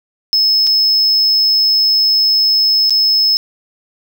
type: tone with dropouts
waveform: triangle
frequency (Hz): 5200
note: E8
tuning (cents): -24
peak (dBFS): -8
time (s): 0.33-3.37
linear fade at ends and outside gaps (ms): 0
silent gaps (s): 0.668-0.672 / 2.896-2.906
effects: none